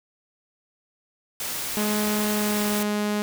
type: noise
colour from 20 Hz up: white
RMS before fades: -30 dBFS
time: 1.4-2.83 s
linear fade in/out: 2 ms
type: tone with pitch glide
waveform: sawtooth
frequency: 210.6 to 208.4 Hz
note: G#3 to G#3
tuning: +24 to +6 cents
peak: -19 dBFS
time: 1.77-3.22 s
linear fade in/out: 0 ms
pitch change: -18 cents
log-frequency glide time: 2.3-2.64 s
effects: none